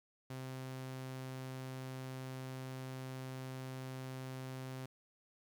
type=tone; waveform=sawtooth; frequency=130.5 Hz; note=C3; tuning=4 cents flat; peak=-39 dBFS; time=0.3-4.86 s; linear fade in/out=5 ms; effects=12-bit